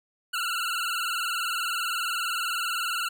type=tone with vibrato; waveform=25% pulse; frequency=1400 Hz; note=F6; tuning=4 cents sharp; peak=-23 dBFS; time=0.33-3.09 s; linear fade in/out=10 ms; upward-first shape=sine; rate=20 Hz; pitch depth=100 cents each way; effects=none